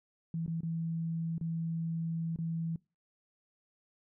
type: tone with dropouts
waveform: sine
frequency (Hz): 164.6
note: E3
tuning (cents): -2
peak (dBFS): -32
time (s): 0.34-2.76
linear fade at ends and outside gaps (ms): 2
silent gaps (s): 0.463-0.478 / 0.607-0.632 / 1.381-1.411 / 2.361-2.387
effects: noise-tail reverb RT60 0.3 s tail -24 dB re dry